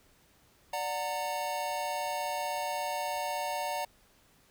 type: chord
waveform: square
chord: D augmented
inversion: none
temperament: just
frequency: 587.3 / 734.2 / 917.7 Hz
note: D5 / F#5 / A#5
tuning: 0 / -14 / -27 cents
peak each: -38 / -37 / -36 dBFS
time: 0.73-3.85 s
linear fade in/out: 5 ms
effects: pink hiss -64 dBFS RMS until 4.5 s